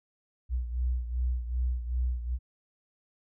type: beating tone pair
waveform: sine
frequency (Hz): 61.1 / 63.7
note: B1 / C2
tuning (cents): -18 / -46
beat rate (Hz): 2.6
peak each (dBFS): -28 / -34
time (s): 0.49-2.39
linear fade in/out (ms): 50
effects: none